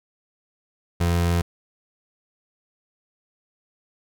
30% pulse tone, 86 Hz, F2, 26 cents flat, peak -16 dBFS, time 1-1.42 s, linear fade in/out 10 ms, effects none

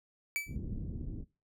45% pulse tone with exponential decay, 2307 Hz, D7, 31 cents flat, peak -28 dBFS, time 0.36-0.56 s, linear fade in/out 0 ms, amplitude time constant 43 ms
pink low-pass noise, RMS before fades -39 dBFS, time 0.46-1.25 s, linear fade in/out 50 ms, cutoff 290 Hz, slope 24 dB/octave
effects noise-tail reverb RT60 0.3 s tail -21 dB re dry

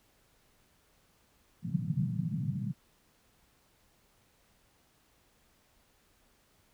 white band-pass noise, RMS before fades -33 dBFS, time 1.62-2.74 s, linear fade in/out 50 ms, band 120 to 190 Hz, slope 48 dB/octave, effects pink hiss -68 dBFS RMS until 6.73 s

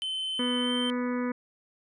triangle tone with pitch glide, 3065 to 3108 Hz, G7 to G7, -40 to -16 cents, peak -28 dBFS, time 0.02-0.9 s, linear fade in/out 0 ms, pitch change +24 cents, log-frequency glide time 0.6-0.72 s
harmonic tone, 246.9 Hz, B3, in tune, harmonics 1 / 2 / 4 / 5 / 6 / 7 / 8 / 9, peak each -28 / -34 / -40 / -42 / -44 / -45 / -46 / -47 dBFS, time 0.39-1.32 s, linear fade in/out 5 ms
effects resampled to 24000 Hz

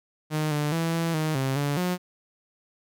sawtooth tone with pitch steps, 154 / 148.4 / 165.1 / 166.1 / 156.1 / 133.8 / 143.6 / 180 Hz, D#3 / D3 / E3 / E3 / D#3 / C3 / D3 / F#3, -17 / +18 / +3 / +13 / +6 / +39 / -39 / -47 cents, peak -20 dBFS, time 0.3-1.98 s, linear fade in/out 50 ms, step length 210 ms, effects none

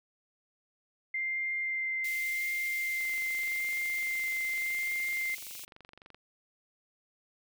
sine tone with vibrato, 2093 Hz, C7, in tune, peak -30 dBFS, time 1.14-5.35 s, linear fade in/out 5 ms, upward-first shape sine, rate 0.85 Hz, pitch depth 8 cents each way
white high-pass noise, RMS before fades -44 dBFS, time 2.04-5.65 s, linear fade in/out 5 ms, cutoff 2100 Hz, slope 96 dB/octave
click train, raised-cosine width 0.3 ms, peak -35 dBFS, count 75, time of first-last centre 3.01-6.146 s, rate 23.6 Hz
effects none

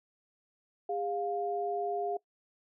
sine tone pair together, 405.9 / 704 Hz, G#4 / F5, -40 / +14 cents, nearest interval minor seventh, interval 954 cents, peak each -34 / -33 dBFS, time 0.89-2.17 s, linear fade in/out 5 ms, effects noise-tail reverb RT60 0.1 s tail -21 dB re dry

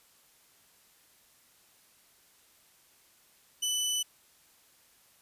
20% pulse tone, 2989 Hz, F#7, 17 cents sharp, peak -23 dBFS, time 3.62-4.03 s, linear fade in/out 10 ms, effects white hiss -63 dBFS RMS until 5.21 s + resampled to 32000 Hz

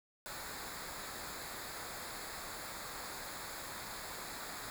pink noise with comb filter, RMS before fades -45 dBFS, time 0.26-4.7 s, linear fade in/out 0 ms, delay 0.34 ms, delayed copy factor -0.7, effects none

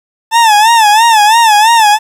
40% pulse tone with vibrato, 880 Hz, A5, in tune, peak -3 dBFS, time 0.31-1.99 s, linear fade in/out 50 ms, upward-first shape sine, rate 3 Hz, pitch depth 110 cents each way, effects low-pass 11000 Hz 12 dB/octave + 7-bit

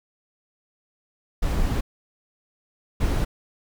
brown noise bursts at uneven times, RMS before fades -22 dBFS, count 2, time 1.42-1.81 / 3-3.25 s, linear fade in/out 10 ms, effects none

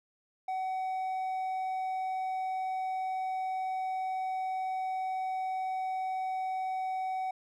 sine tone with hard clipping, 753 Hz, F#5, 30 cents sharp, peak -32 dBFS, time 0.48-7.31 s, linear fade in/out 5 ms, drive 3 dB, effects none

